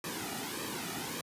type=noise with flanger; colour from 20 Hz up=pink; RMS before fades=-38 dBFS; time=0.04-1.21 s; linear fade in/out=2 ms; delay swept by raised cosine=1.4 to 1.9 ms; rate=1.7 Hz; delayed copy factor=-0.65; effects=high-pass 150 Hz 12 dB/octave + resampled to 32000 Hz